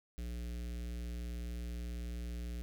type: tone with notch filter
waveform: square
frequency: 59.2 Hz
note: A#1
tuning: 27 cents sharp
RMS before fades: -41 dBFS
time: 0.18-2.62 s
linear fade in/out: 0 ms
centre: 950 Hz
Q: 0.6
effects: none